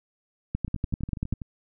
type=two click trains; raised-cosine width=5 ms; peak=-14 / -23 dBFS; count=9 / 10; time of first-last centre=0.55-1.327 / 0.68-1.418 s; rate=10.3 / 12.2 Hz; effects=none